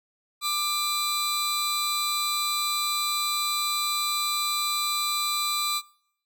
sawtooth tone pair together, 1188 / 3996 Hz, D6 / B7, +20 / +20 cents, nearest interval octave + major sixth, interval 2100 cents, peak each -24 dBFS, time 0.41-5.82 s, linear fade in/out 50 ms, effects noise-tail reverb RT60 0.7 s tail -24 dB re dry

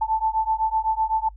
sine beating tone pair, 877 / 884.9 Hz, A5 / A5, -6 / +10 cents, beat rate 7.9 Hz, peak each -23 dBFS, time 0.01-1.29 s, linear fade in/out 10 ms, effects noise-tail reverb RT60 0.1 s tail -26 dB re dry + added 50 Hz sine -40 dBFS peak until 1.36 s

